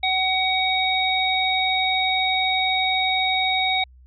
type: harmonic tone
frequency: 752 Hz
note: F#5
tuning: 28 cents sharp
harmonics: 1 / 3 / 5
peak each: -23 / -23 / -23 dBFS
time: 0.03-3.84 s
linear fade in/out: 5 ms
effects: added 63 Hz sine -46 dBFS peak until 4.06 s